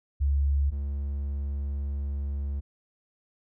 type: tone pair in turn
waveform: sine / triangle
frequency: 70.2 / 70.2 Hz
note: C#2 / C#2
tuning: +22 / +22 cents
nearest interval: unison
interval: 0 cents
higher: neither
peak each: -21 / -26 dBFS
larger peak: first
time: 0.2-0.71 / 0.71-2.61 s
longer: second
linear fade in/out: 20 ms
effects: none